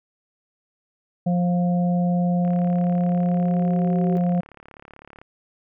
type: harmonic tone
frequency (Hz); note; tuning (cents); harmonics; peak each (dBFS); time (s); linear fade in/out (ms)
176.6; F3; +20; 1 / 3 / 4; -18 / -30 / -30; 1.26-4.41; 10
type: tone with exponential growth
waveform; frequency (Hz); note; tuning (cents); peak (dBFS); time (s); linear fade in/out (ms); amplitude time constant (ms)
sine; 376.4; F#4; +30; -25; 2.1-4.17; 0; 450
type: click train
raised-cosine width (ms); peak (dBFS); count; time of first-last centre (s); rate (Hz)
0.5; -28; 100; 2.45-5.215; 35.8
effects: none